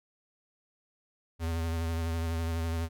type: tone with vibrato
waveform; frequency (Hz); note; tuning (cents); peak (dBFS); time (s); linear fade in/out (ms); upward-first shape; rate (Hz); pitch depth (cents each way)
square; 82.5; E2; +2; -30; 1.39-2.89; 50; sine; 12; 29
effects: none